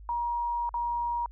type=tone with dropouts; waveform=sine; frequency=950 Hz; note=A#5; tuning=33 cents sharp; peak=-27 dBFS; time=0.09-1.26 s; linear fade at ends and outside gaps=1 ms; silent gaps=0.692-0.741 s; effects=added 51 Hz sine -44 dBFS peak until 1.31 s